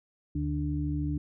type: harmonic tone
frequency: 73.42 Hz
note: D2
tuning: in tune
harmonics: 1 / 2 / 4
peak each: -32 / -32 / -32 dBFS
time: 0.35-1.18 s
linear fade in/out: 5 ms
effects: none